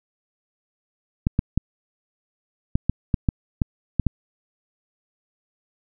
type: clicks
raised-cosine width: 5 ms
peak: -6 dBFS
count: 10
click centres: 1.269 / 1.391 / 1.576 / 2.755 / 2.896 / 3.142 / 3.288 / 3.618 / 3.997 / 4.067 s
effects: none